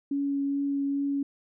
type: tone with vibrato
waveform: sine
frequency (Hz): 280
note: C#4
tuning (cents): +18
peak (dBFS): -25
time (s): 0.11-1.23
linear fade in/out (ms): 5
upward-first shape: triangle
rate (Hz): 2.4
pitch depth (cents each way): 10
effects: none